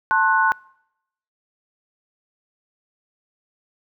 sine chord, F# diminished, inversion first, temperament just, 888 / 1065.6 / 1480 Hz, A5 / C6 / F#6, +16 / +31 / 0 cents, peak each -20 / -20 / -18 dBFS, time 0.11-0.52 s, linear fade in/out 0 ms, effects noise-tail reverb RT60 0.8 s tail -25 dB re dry

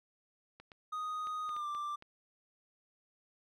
clicks, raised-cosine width 0.3 ms, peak -36 dBFS, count 7, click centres 0.6 / 0.718 / 1.271 / 1.492 / 1.565 / 1.749 / 2.024 s
triangle tone with pitch glide, 1244.5 to 1179.4 Hz, D#6 to D6, 0 to +7 cents, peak -34 dBFS, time 0.92-1.96 s, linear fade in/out 10 ms, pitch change -93 cents, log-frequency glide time 1.46-1.67 s
effects none

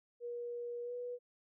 sine tone with pitch glide, 478.8 to 488.9 Hz, A#4 to B4, +46 to -18 cents, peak -39 dBFS, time 0.2-1.19 s, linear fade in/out 50 ms, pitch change +36 cents, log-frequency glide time 0.83-0.93 s, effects none

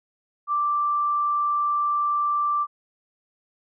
sine tone, 1174.7 Hz, D6, in tune, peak -20 dBFS, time 0.47-2.67 s, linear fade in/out 50 ms, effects none

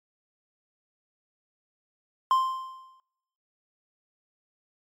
triangle tone with exponential decay, 1046.5 Hz, C6, in tune, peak -15 dBFS, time 2.31-3 s, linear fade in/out 1 ms, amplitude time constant 150 ms, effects noise-tail reverb RT60 0.9 s tail -24 dB re dry + MP3 96 kbps

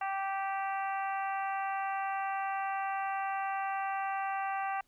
harmonic tone, 390 Hz, G4, 9 cents flat, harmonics 2 / 3 / 4 / 5 / 6 / 7, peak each -33 / -39 / -42 / -44 / -49 / -47 dBFS, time 0.01-4.81 s, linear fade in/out 5 ms, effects pink hiss -72 dBFS RMS until 4.87 s

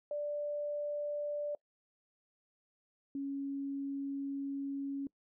sine tone pair in turn, 587.3 / 277.2 Hz, D5 / C#4, 0 / 0 cents, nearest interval octave + minor second, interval 1300 cents, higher first, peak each -34 / -35 dBFS, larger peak first, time 0.11-1.55 / 3.15-5.07 s, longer second, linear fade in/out 2 ms, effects noise-tail reverb RT60 0.1 s tail -23 dB re dry

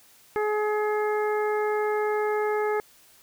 harmonic tone, 422.8 Hz, G#4, 31 cents sharp, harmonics 1 / 2 / 3 / 4 / 5, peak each -24 / -30 / -34 / -36 / -38 dBFS, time 0.36-2.8 s, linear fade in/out 0 ms, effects white hiss -56 dBFS RMS until 3.22 s

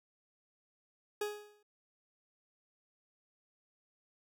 40% pulse tone with exponential decay, 416.9 Hz, G#4, 7 cents sharp, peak -31 dBFS, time 1.21-1.63 s, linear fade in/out 5 ms, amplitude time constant 91 ms, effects none

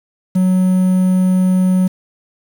triangle tone with quantisation, 185 Hz, F#3, in tune, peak -8 dBFS, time 0.35-1.88 s, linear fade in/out 10 ms, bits 6, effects none

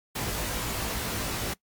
pink noise with comb filter, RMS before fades -31 dBFS, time 0.15-1.54 s, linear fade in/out 10 ms, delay 18 ms, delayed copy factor +1, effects noise-tail reverb RT60 0.1 s tail -21 dB re dry + MP3 96 kbps

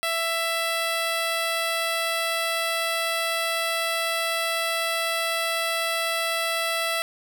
10% pulse tone, 664 Hz, E5, 12 cents sharp, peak -15 dBFS, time 0.03-7.02 s, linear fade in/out 0 ms, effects none

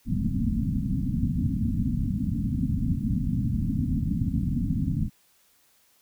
white low-pass noise, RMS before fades -26 dBFS, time 0.05-5.1 s, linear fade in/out 50 ms, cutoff 270 Hz, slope 96 dB/octave, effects white hiss -63 dBFS RMS until 6.01 s

